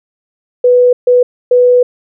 sine tone bursts at uneven times, 493.9 Hz, B4, in tune, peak -4 dBFS, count 3, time 0.64-0.93 / 1.07-1.23 / 1.51-1.83 s, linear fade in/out 5 ms, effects none

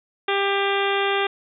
harmonic tone with a mistuned harmonic, 396.8 Hz, G4, 21 cents sharp, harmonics 1 / 2 / 3 / 4 / 5 / 6 / 7 / 8 / 9, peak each -23 / -26 / -28 / -29 / -30 / -31 / -31 / -32 / -33 dBFS, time 0.28-1.27 s, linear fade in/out 5 ms, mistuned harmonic 8, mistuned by +39 cents, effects none

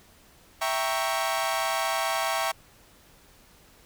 sawtooth chord, E diminished seventh, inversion none, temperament equal, 659.3 / 784 / 932.3 / 1108.7 Hz, E5 / G5 / Bb5 / Db6, 0 / 0 / 0 / 0 cents, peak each -26 / -27 / -29 / -27 dBFS, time 0.61-2.52 s, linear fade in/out 10 ms, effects pink hiss -56 dBFS RMS until 3.85 s

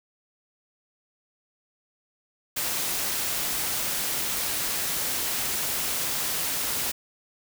white noise, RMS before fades -28 dBFS, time 2.56-6.92 s, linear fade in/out 10 ms, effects none

